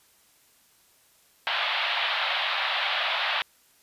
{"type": "band-pass noise", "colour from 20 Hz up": "white", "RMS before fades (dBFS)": -27, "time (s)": [1.47, 3.42], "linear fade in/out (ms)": 0, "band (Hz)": [620, 3800], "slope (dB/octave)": 48, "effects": ["white hiss -61 dBFS RMS until 3.82 s", "resampled to 32000 Hz"]}